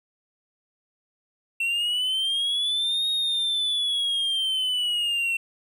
triangle linear two-way sweep, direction up then down, 2700 to 3748 to 2700 Hz, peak -21 dBFS, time 1.6-5.37 s, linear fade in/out 5 ms, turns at 3.09 s, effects none

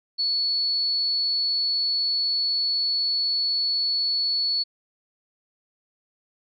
sine tone, 4416 Hz, C#8, 7 cents flat, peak -21 dBFS, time 0.18-4.64 s, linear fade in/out 20 ms, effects none

